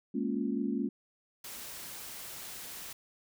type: chord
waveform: sine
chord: Bb minor seventh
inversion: third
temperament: equal with one note detuned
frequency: 207.7 / 233.1 / 277.2 / 350.8 Hz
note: Ab3 / Bb3 / Db4 / F4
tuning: 0 / 0 / 0 / +8 cents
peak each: -35 / -34 / -34 / -39 dBFS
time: 0.14-0.89 s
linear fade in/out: 10 ms
type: noise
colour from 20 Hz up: white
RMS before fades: -44 dBFS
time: 1.44-2.93 s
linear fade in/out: 5 ms
effects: none